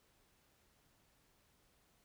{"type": "silence", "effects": ["pink hiss -73 dBFS RMS until 2.04 s"]}